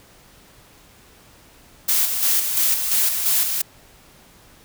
blue noise with tremolo, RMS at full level -18 dBFS, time 1.88-3.62 s, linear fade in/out 10 ms, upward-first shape square, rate 2.9 Hz, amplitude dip 45%, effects pink hiss -50 dBFS RMS until 4.64 s

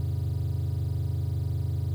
triangle chord, F augmented, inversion none, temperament just, 87.31 / 109.13 / 136.42 Hz, F2 / A2 / C#3, 0 / -14 / -27 cents, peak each -26 / -28 / -29 dBFS, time 0-1.94 s, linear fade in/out 0 ms, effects tanh soft clip ceiling -19 dBFS + 9-bit

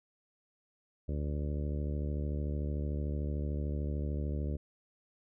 harmonic tone, 73.42 Hz, D2, in tune, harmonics 1 / 2 / 3 / 4 / 5 / 6 / 7 / 8, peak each -33 / -39 / -43 / -45 / -47 / -49 / -50 / -51 dBFS, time 1.08-4.57 s, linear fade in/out 10 ms, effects none

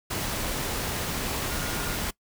sine tone in noise, 1427 Hz, F6, 37 cents sharp, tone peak -39 dBFS, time 1.5-1.96 s, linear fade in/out 10 ms, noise pink, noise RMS -30 dBFS, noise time 0.1-2.11 s, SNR -12 dB, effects noise-tail reverb RT60 0.1 s tail -22 dB re dry

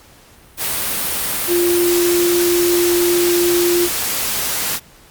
sine tone in noise, 349.2 Hz, F4, in tune, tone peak -13 dBFS, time 1.47-3.89 s, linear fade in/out 50 ms, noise white, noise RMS -20 dBFS, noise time 0.57-4.8 s, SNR +4 dB, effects pink hiss -46 dBFS RMS until 5.1 s + Opus 48 kbps

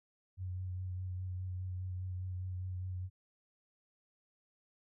sine tone with vibrato, 91.9 Hz, F#2, 11 cents flat, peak -37 dBFS, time 0.37-3.1 s, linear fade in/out 50 ms, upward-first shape sine, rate 4.9 Hz, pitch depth 21 cents each way, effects none

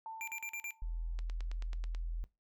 sine tone with exponential decay, 891 Hz, A5, 22 cents sharp, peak -40 dBFS, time 0.06-1.21 s, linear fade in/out 1 ms, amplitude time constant 250 ms
square tone bursts, 2374 Hz, D7, 18 cents sharp, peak -39 dBFS, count 5, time 0.21-0.707 s, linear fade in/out 0 ms, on 65 ms, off 43 ms
sine tone, 41.61 Hz, E1, 17 cents sharp, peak -35 dBFS, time 0.82-2.24 s, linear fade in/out 0 ms
click train, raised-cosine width 0.2 ms, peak -31 dBFS, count 8, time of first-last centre 1.19-1.948 s, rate 9.23 Hz
effects noise-tail reverb RT60 0.2 s tail -19 dB re dry

